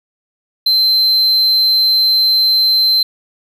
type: tone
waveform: triangle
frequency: 4100 Hz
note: C8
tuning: 36 cents flat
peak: -8 dBFS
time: 0.66-3.03 s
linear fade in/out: 5 ms
effects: none